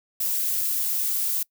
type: noise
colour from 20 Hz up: violet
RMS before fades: -25 dBFS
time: 0.2-1.43 s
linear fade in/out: 5 ms
effects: noise-tail reverb RT60 0.1 s tail -24 dB re dry